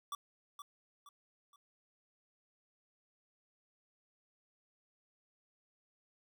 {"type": "tone with echo", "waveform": "square", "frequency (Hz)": 1154, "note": "D6", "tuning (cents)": -31, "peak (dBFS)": -39, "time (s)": [0.12, 0.15], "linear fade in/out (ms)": 2, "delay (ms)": 470, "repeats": 3, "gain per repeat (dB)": -8, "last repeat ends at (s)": 1.56, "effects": []}